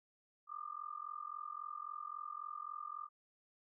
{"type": "tone with amplitude modulation", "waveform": "sine", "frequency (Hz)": 1202, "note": "D6", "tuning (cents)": 40, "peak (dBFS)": -39, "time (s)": [0.47, 3.09], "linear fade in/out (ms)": 50, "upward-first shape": "sine", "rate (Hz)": 43.7, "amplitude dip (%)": 95, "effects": []}